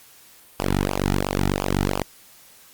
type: tone with flanger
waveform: sawtooth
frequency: 48 Hz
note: G1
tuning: 36 cents flat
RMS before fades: -23 dBFS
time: 0.59-2.03 s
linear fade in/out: 10 ms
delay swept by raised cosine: 0.5 to 1.9 ms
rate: 2.9 Hz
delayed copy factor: -0.95
effects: white hiss -50 dBFS RMS until 2.73 s + Opus 48 kbps